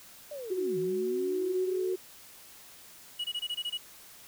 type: linear two-way sweep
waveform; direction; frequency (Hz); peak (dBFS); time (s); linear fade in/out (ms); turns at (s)
sine; down then up; 607 to 155.56 to 459.7; -37; 0.31-1.94; 5; 0.78
type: tone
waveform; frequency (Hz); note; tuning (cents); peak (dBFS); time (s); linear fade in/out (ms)
sine; 370; F#4; 0; -28; 0.5-1.96; 10
type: tone bursts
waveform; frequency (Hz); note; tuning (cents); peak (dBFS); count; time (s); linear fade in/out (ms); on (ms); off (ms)
triangle; 2912; F#7; -28; -29; 8; 3.19-3.776; 10; 54; 22
effects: white hiss -52 dBFS RMS until 4.27 s